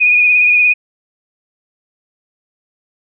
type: tone with vibrato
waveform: sine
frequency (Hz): 2466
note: D#7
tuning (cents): -16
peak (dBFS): -7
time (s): 0-0.74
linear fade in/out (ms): 20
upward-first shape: sine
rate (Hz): 17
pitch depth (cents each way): 28
effects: none